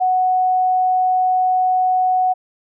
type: tone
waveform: sine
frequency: 740 Hz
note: F#5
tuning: in tune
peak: -13 dBFS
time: 0-2.34 s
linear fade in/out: 20 ms
effects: none